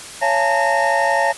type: tone cluster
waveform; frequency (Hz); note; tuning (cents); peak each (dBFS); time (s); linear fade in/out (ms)
triangle; 557 / 681 / 856 / 908 / 1842; C#5 / F5 / A5 / A#5 / A#6; +8 / -44 / -48 / -46 / -21; -19; 0.21-1.33; 20
effects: white hiss -34 dBFS RMS until 1.37 s + resampled to 24000 Hz